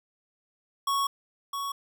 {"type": "tone pair in turn", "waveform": "square", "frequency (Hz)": [1108.7, 1115.1], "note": ["C#6", "C#6"], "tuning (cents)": [0, 10], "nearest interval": "unison", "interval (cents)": 10, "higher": "second", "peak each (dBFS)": [-25, -31], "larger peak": "first", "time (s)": [[0.87, 1.07], [1.53, 1.72]], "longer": "first", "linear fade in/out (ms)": 5, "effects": []}